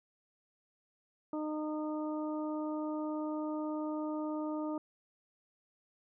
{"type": "harmonic tone", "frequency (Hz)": 306.1, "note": "D#4", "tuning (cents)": -28, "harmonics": [1, 2, 3, 4], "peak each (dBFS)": [-35, -41, -45, -47], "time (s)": [1.33, 4.78], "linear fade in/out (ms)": 2, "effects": []}